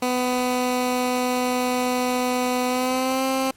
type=tone with pitch glide; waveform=15% pulse; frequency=250 to 264.4 Hz; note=B3 to C4; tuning=+21 to +18 cents; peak=-14 dBFS; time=0.02-3.51 s; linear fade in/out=5 ms; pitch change=+97 cents; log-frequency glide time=2.66-3.24 s; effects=pink hiss -55 dBFS RMS until 3.56 s + MP3 64 kbps